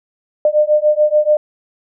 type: beating tone pair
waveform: sine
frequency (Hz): 600 / 606.9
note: D5 / D#5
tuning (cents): +37 / -43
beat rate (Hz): 6.9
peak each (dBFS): -13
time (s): 0.45-1.37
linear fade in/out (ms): 2
effects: none